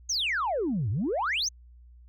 sine exponential two-way sweep, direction down then up, 6645 to 92.5 to 6645 Hz, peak -24 dBFS, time 0.09-1.49 s, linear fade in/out 10 ms, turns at 0.9 s, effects tanh soft clip ceiling -22 dBFS + added 60 Hz sine -49 dBFS peak until 2.08 s

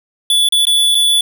square tone with dropouts, 3449 Hz, A7, 35 cents flat, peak -10 dBFS, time 0.3-1.21 s, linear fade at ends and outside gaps 2 ms, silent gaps 0.488-0.523 / 0.653-0.669 / 0.947-0.951 s, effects none

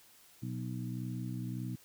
harmonic tone with a mistuned harmonic, 61.74 Hz, B1, in tune, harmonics 2 / 3 / 4 / 5, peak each -38 / -42 / -44 / -46 dBFS, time 0.42-1.76 s, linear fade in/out 10 ms, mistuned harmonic 5, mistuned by +19 cents, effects white hiss -61 dBFS RMS until 1.84 s

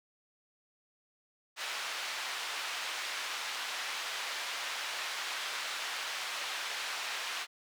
white band-pass noise, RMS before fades -38 dBFS, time 1.56-7.47 s, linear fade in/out 50 ms, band 850 to 3600 Hz, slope 12 dB/octave, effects none

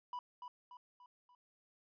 triangle tone with echo, 985 Hz, B5, 5 cents flat, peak -38 dBFS, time 0.13-0.19 s, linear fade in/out 2 ms, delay 290 ms, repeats 4, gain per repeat -6 dB, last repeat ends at 1.35 s, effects resampled to 11025 Hz

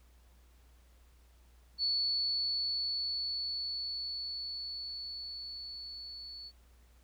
sine tone with level ramp, 4435 Hz, C#8, in tune, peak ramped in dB -28 to -44 dBFS, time 1.78-6.52 s, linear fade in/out 50 ms, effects added 60 Hz sine -59 dBFS peak until 7.03 s + pink hiss -69 dBFS RMS until 7.03 s

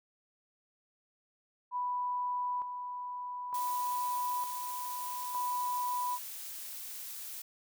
sine tone with tremolo, 987.8 Hz, B5, in tune, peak -31 dBFS, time 1.71-6.19 s, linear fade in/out 50 ms, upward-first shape square, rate 0.55 Hz, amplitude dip 50%
blue noise, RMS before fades -43 dBFS, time 3.54-7.42 s, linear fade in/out 5 ms
effects none

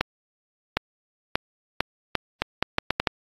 accelerating click train, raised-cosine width 0.3 ms, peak -4 dBFS, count 11, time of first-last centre 0.01-3.072 s, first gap 760 ms, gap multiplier 0.77, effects AAC 32 kbps

